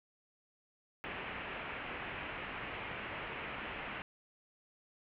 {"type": "low-pass noise", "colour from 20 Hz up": "white", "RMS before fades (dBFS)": -43, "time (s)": [1.04, 4.02], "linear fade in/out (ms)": 0, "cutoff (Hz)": 2800, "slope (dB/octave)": 48, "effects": []}